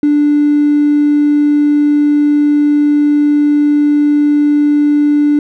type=tone with hard clipping; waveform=triangle; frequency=293.7 Hz; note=D4; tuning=in tune; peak=-7 dBFS; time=0.03-5.39 s; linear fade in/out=2 ms; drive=3 dB; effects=none